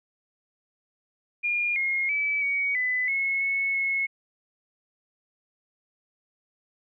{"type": "tone with pitch steps", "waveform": "sine", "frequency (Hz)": [2418, 2147, 2300, 2249, 2004, 2183, 2199, 2183], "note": ["D7", "C7", "D7", "C#7", "B6", "C#7", "C#7", "C#7"], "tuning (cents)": [50, 44, -37, 24, 25, -27, -14, -27], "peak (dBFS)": -23, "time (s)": [1.43, 4.07], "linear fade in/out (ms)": 20, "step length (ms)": 330, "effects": []}